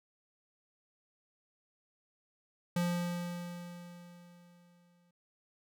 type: tone with exponential decay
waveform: square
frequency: 174.7 Hz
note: F3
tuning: 1 cent sharp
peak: -29 dBFS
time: 2.76-5.11 s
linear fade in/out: 5 ms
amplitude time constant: 510 ms
effects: none